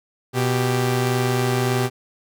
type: tone pair together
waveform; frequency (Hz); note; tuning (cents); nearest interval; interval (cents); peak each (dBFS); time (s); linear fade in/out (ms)
sawtooth; 123.47 / 392; B2 / G4; 0 / 0; octave + minor sixth; 2000; -16 / -19; 0.33-1.9; 50
effects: none